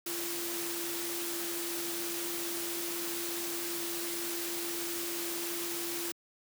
sine tone in noise, 342.1 Hz, F4, 36 cents flat, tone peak -39 dBFS, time 0.06-6.12 s, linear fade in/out 5 ms, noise white, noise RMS -37 dBFS, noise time 0.06-6.12 s, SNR -5 dB, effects high-pass 150 Hz 12 dB/octave

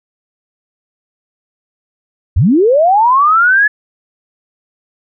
sine linear sweep, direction up, 62.4 to 1726 Hz, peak -6 dBFS, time 2.36-3.68 s, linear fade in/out 10 ms, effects none

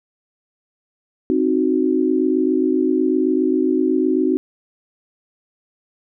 sine chord, C diminished, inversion none, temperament equal with one note detuned, 263.4 / 311.1 / 370 Hz, C4 / Eb4 / Gb4, +12 / 0 / 0 cents, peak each -19 dBFS, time 1.3-4.37 s, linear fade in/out 0 ms, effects none

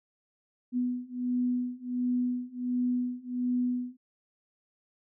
sine beating tone pair, 246.9 / 248.3 Hz, B3 / B3, 0 / +9 cents, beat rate 1.4 Hz, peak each -31 / -30 dBFS, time 0.72-3.97 s, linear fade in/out 50 ms, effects none

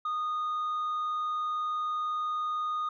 sine tone, 1233 Hz, D#6, 16 cents flat, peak -26 dBFS, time 0.05-2.89 s, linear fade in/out 5 ms, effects tanh soft clip ceiling -28 dBFS

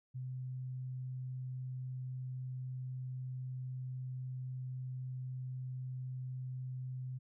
sine tone, 128.3 Hz, C3, 34 cents flat, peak -39 dBFS, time 0.14-7.19 s, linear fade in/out 20 ms, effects none

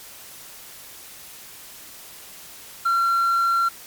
triangle tone with hard clipping, 1367 Hz, F6, 37 cents flat, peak -16 dBFS, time 2.85-3.69 s, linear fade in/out 10 ms, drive 1 dB, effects white hiss -42 dBFS RMS until 3.86 s + MP3 96 kbps

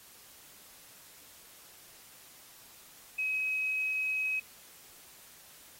sine tone, 2544 Hz, D#7, 38 cents sharp, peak -29 dBFS, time 3.18-4.4 s, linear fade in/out 10 ms, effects white hiss -55 dBFS RMS until 5.79 s + AAC 48 kbps

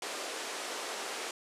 pink band-pass noise, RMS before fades -39 dBFS, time 0.02-1.31 s, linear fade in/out 2 ms, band 360 to 9400 Hz, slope 24 dB/octave, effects resampled to 32000 Hz

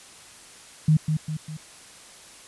sine tone with echo, 155.1 Hz, D#3, 5 cents flat, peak -14 dBFS, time 0.88-0.97 s, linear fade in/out 5 ms, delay 200 ms, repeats 3, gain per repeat -6 dB, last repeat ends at 1.57 s, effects white hiss -47 dBFS RMS until 2.47 s + resampled to 24000 Hz

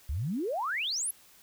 sine exponential sweep, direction up, 61.74 to 11710 Hz, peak -29 dBFS, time 0.09-1.11 s, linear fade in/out 5 ms, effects white hiss -58 dBFS RMS until 1.42 s

